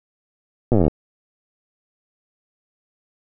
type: slowing click train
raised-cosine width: 2 ms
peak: -4 dBFS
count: 16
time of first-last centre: 0.72-0.88 s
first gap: 8 ms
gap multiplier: 1.04
effects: none